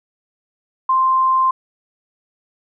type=tone; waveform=sine; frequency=1046.5 Hz; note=C6; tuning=in tune; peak=-12 dBFS; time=0.89-1.51 s; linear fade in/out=5 ms; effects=none